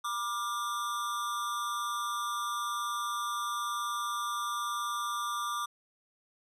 square tone with amplitude modulation, 1185 Hz, D6, 15 cents sharp, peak -29 dBFS, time 0.04-5.66 s, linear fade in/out 10 ms, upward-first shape sine, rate 221 Hz, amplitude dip 75%, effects resampled to 32000 Hz

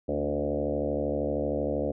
sine tone with frequency modulation, 291.6 Hz, D4, 12 cents flat, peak -24 dBFS, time 0.08-1.92 s, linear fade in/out 10 ms, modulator 72.9 Hz, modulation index 4.4, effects none

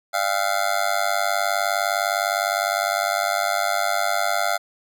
25% pulse tone with amplitude modulation, 695 Hz, F5, 9 cents flat, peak -12 dBFS, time 0.13-4.58 s, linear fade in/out 20 ms, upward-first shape sine, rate 99.7 Hz, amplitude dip 100%, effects none

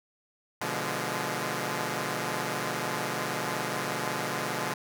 5% pulse chord, B diminished seventh, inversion none, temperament equal with one note detuned, 123.47 / 146.83 / 172.51 / 207.7 Hz, B2 / D3 / F3 / Ab3, 0 / 0 / -21 / 0 cents, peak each -24 dBFS, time 0.61-4.74 s, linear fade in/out 5 ms, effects none

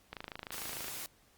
click train, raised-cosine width 0.3 ms, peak -25 dBFS, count 21, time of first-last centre 0.13-0.882 s, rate 26.6 Hz
white noise, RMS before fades -42 dBFS, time 0.52-1.06 s, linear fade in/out 0 ms
effects pink hiss -66 dBFS RMS until 1.37 s + Opus 48 kbps

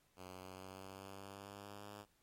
5% pulse tone with pitch glide, 92.2 to 102.89 Hz, F#2 to G#2, -6 to -16 cents, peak -39 dBFS, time 0.16-2.06 s, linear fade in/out 50 ms, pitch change +190 cents, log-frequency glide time 0.31-1.91 s, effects pink hiss -75 dBFS RMS until 2.22 s + MP3 64 kbps

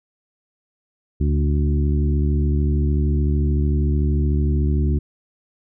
harmonic tone with a mistuned harmonic, 73.42 Hz, D2, in tune, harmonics 1 / 2 / 3 / 4 / 5, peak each -17 / -23 / -27 / -29 / -31 dBFS, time 1.2-4.99 s, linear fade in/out 10 ms, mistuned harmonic 2, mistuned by -34 cents, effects none

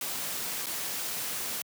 white noise with dropouts, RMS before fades -34 dBFS, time 0.01-1.62 s, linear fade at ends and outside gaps 2 ms, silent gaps 0.66-0.667 s, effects high-pass 100 Hz 12 dB/octave

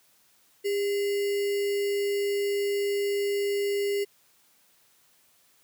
sine tone with sample-and-hold, 403.3 Hz, G4, 49 cents sharp, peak -24 dBFS, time 0.64-4.05 s, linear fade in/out 20 ms, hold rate 2450 Hz, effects white hiss -63 dBFS RMS until 5.63 s + high-pass 80 Hz 12 dB/octave

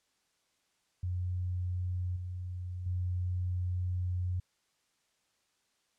sine tone with level steps, 90.2 Hz, F#2, 44 cents flat, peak -31 / -36 / -30 dBFS, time 1.03-4.4 s, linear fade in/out 5 ms, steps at 2.16 / 2.86 s, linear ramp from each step 5 ms, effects white hiss -75 dBFS RMS until 5.98 s + low-pass 8000 Hz 12 dB/octave

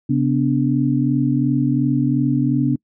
sine tone cluster, 135.3 / 247.2 / 290 Hz, C#3 / B3 / D4, -42 / +2 / -22 cents, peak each -19 dBFS, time 0.09-2.76 s, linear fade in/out 10 ms, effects noise-tail reverb RT60 0.1 s tail -26 dB re dry

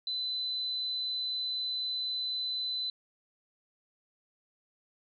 sine tone, 4018 Hz, B7, 29 cents sharp, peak -31 dBFS, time 0.07-2.9 s, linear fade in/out 2 ms, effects none

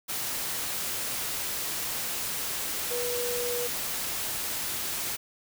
sine tone in noise, 485.6 Hz, B4, 29 cents flat, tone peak -30 dBFS, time 2.9-3.68 s, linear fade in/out 20 ms, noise white, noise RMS -32 dBFS, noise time 0.08-5.17 s, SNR -1 dB, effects none

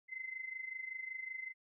sine tone with amplitude modulation, 2059 Hz, C7, 28 cents flat, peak -38 dBFS, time 0.08-1.54 s, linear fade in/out 50 ms, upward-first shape sine, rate 25.3 Hz, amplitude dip 75%, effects none

